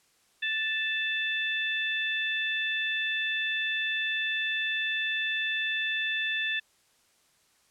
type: harmonic tone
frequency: 880 Hz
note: A5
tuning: in tune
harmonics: 2 / 3 / 4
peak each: -30 / -32 / -33 dBFS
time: 0.42-6.6 s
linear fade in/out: 10 ms
effects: white hiss -66 dBFS RMS until 7.7 s + low-pass 10000 Hz 12 dB/octave